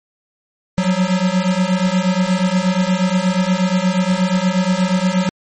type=beating tone pair; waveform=square; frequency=180 / 188.4 Hz; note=F#3 / F#3; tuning=-47 / +32 cents; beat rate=8.4 Hz; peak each=-18 / -17 dBFS; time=0.78-5.29 s; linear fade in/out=0 ms; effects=MP3 32 kbps